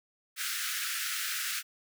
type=high-pass noise; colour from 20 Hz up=pink; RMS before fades=-34 dBFS; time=0.36-1.63 s; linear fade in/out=50 ms; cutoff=1300 Hz; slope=96 dB/octave; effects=none